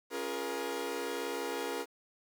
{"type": "chord", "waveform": "sawtooth", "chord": "Bb minor seventh", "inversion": "first", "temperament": "equal with one note detuned", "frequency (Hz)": [277.2, 349.2, 415.3, 474.3], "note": ["Db4", "F4", "Ab4", "Bb4"], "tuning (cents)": [0, 0, 0, 30], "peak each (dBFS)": [-39, -38, -36, -34], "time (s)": [0.1, 1.86], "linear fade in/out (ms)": 50, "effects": ["10-bit"]}